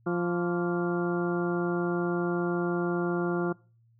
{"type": "harmonic tone with a mistuned harmonic", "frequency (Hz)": 174.61, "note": "F3", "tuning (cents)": 0, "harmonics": [1, 2, 3, 4, 5, 6, 7, 8], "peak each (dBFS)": [-30, -28, -39, -38, -43, -45, -40, -38], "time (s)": [0.06, 3.53], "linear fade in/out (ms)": 10, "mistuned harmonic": 7, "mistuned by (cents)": -90, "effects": ["noise-tail reverb RT60 0.4 s tail -24 dB re dry", "added 115 Hz sine -60 dBFS peak until 3.99 s"]}